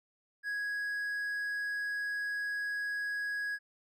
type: tone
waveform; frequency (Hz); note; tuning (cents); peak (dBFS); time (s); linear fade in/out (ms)
triangle; 1661.2; G#6; 0; -31; 0.43-3.59; 50
effects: none